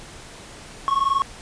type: tone pair together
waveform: triangle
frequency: 1087.8 / 1108.7 Hz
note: C#6 / C#6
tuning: -33 / 0 cents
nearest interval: unison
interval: 33 cents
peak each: -19 dBFS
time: 0.88-1.22 s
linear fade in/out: 0 ms
effects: pink hiss -41 dBFS RMS until 1.41 s + resampled to 22050 Hz